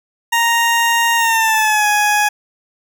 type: tone with pitch glide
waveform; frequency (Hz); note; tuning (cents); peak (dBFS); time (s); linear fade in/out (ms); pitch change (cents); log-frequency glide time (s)
20% pulse; 932.3 to 835.4; A#5 to G#5; 0 to +10; -7; 0.32-2.29; 10; -190; 1.16-1.87
effects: none